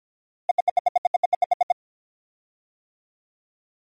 triangle tone bursts, 715 Hz, F5, 41 cents sharp, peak -10 dBFS, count 14, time 0.49-1.721 s, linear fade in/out 5 ms, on 22 ms, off 71 ms, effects tanh soft clip ceiling -7 dBFS + MP3 48 kbps

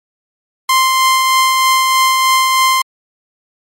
sawtooth tone with tremolo, 1046.5 Hz, C6, in tune, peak -4 dBFS, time 0.69-2.82 s, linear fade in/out 5 ms, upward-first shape triangle, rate 3.2 Hz, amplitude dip 30%, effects MP3 64 kbps

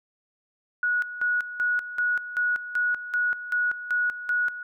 sine tone with tremolo, 1460 Hz, F#6, 24 cents flat, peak -21 dBFS, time 0.83-4.63 s, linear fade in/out 2 ms, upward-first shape square, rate 2.6 Hz, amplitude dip 75%, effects none

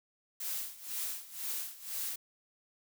blue noise with tremolo, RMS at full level -36 dBFS, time 0.4-2.16 s, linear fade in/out 5 ms, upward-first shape sine, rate 2 Hz, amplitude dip 85%, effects none

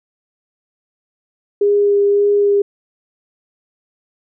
sine tone with vibrato, 406.3 Hz, G#4, 38 cents flat, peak -10 dBFS, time 1.61-2.62 s, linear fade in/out 5 ms, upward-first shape sine, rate 1.8 Hz, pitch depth 11 cents each way, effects none

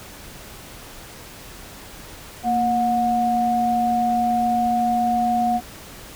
sine tone pair together, 231.6 / 726 Hz, A#3 / F#5, -11 / -33 cents, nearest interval octave + minor sixth, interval 1978 cents, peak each -23 / -18 dBFS, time 2.43-5.61 s, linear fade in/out 50 ms, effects pink hiss -40 dBFS RMS until 6.15 s

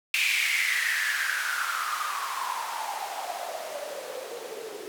blue noise with band-pass filter sweep, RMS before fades -30 dBFS, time 0.14-4.88 s, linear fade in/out 0 ms, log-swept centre 2500 to 390 Hz, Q 7.6, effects none

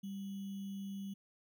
sine tone with sample-and-hold, 196.8 Hz, G3, 7 cents sharp, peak -40 dBFS, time 0.03-1.14 s, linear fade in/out 10 ms, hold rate 3150 Hz, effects none

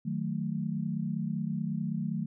sine chord, D# diminished, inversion none, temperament equal with one note detuned, 155.56 / 185 / 220.8 Hz, D#3 / F#3 / A3, 0 / 0 / +6 cents, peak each -34 dBFS, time 0.05-2.26 s, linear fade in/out 10 ms, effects none

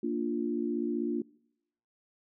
sine chord, Bb major, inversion none, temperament equal, 233.1 / 293.7 / 349.2 Hz, Bb3 / D4 / F4, 0 / 0 / 0 cents, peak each -33 dBFS, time 0.03-1.22 s, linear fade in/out 5 ms, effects noise-tail reverb RT60 0.8 s tail -24 dB re dry

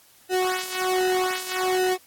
sawtooth tone with flanger, 370 Hz, F#4, in tune, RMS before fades -24 dBFS, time 0.29-1.98 s, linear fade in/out 50 ms, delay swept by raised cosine 1.8 to 2.67 ms, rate 1.3 Hz, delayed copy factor -0.85, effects white hiss -55 dBFS RMS until 2.06 s + AAC 64 kbps

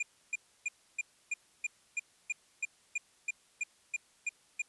square tone bursts, 2419 Hz, D#7, 49 cents flat, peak -31 dBFS, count 15, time 0-4.62 s, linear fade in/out 5 ms, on 28 ms, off 300 ms, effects white hiss -66 dBFS RMS until 4.68 s + resampled to 24000 Hz

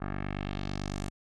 10% pulse tone with low-pass filter sweep, 49 Hz, G1, in tune, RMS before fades -35 dBFS, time 0-1.1 s, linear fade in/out 20 ms, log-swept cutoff 1400 to 9000 Hz, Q 1.8, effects none

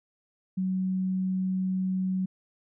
sine tone, 187.1 Hz, F#3, 20 cents sharp, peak -25 dBFS, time 0.57-2.26 s, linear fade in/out 10 ms, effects none

